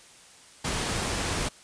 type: noise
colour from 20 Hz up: pink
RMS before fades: -29 dBFS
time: 0.64-1.49 s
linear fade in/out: 10 ms
effects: white hiss -52 dBFS RMS until 1.63 s + resampled to 22050 Hz